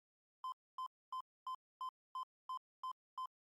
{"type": "tone bursts", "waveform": "triangle", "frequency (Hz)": 1031, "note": "C6", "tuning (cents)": -26, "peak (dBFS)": -39, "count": 9, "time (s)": [0.44, 3.258], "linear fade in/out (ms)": 2, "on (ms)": 82, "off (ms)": 260, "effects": ["Opus 48 kbps"]}